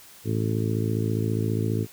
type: harmonic tone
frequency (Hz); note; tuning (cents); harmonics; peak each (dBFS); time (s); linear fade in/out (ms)
54.8; A1; -6; 2 / 3 / 4 / 5 / 6 / 7 / 8; -25 / -32 / -31 / -33 / -33 / -34 / -34; 0.24-1.87; 50
effects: white hiss -49 dBFS RMS until 1.92 s